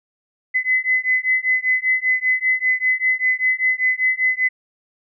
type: beating tone pair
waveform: sine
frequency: 2022 / 2027.1 Hz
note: B6 / B6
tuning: +40 / +45 cents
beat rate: 5.1 Hz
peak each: -19 dBFS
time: 0.54-4.49 s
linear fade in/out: 20 ms
effects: none